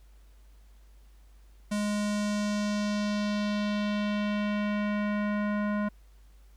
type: tone with low-pass filter sweep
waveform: square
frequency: 207.7 Hz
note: G#3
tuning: in tune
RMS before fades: -29 dBFS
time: 1.71-5.89 s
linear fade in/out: 10 ms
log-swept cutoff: 9400 to 1500 Hz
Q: 1.5
effects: added 50 Hz sine -52 dBFS peak until 6.56 s + pink hiss -67 dBFS RMS until 6.56 s